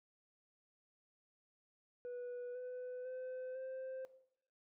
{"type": "tone with pitch steps", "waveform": "sine", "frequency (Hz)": [490, 500.6, 511.4, 522.4], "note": ["B4", "B4", "C5", "C5"], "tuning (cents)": [-14, 23, -40, -3], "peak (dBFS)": -40, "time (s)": [2.05, 4.05], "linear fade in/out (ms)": 0, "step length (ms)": 500, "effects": ["noise-tail reverb RT60 0.7 s tail -17 dB re dry", "tanh soft clip ceiling -42 dBFS"]}